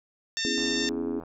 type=harmonic tone; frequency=903 Hz; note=A5; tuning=45 cents sharp; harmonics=2 / 3 / 4 / 5 / 6 / 7 / 8; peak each=-33 / -38 / -32 / -38 / -33 / -39 / -39 dBFS; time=0.37-0.89 s; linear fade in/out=0 ms
type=chord; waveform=sine; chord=C# minor seventh; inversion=third; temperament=equal with one note detuned; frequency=246.9 / 277.2 / 328.7 / 415.3 Hz; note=B3 / C#4 / E4 / G#4; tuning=0 / 0 / -5 / 0 cents; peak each=-33 dBFS; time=0.45-1.2 s; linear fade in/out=0 ms
type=click train; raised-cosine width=1 ms; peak=-29 dBFS; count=57; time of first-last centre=0.58-1.236 s; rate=85.4 Hz
effects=none